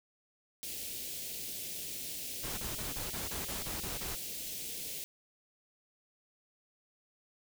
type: band-stop noise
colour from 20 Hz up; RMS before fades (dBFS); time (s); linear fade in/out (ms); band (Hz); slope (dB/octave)
white; -41; 0.63-5.04; 0; 570 to 2400; 24
type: noise bursts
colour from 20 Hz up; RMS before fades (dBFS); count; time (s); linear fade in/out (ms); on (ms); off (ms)
pink; -41; 10; 2.43-4.155; 10; 150; 25
effects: none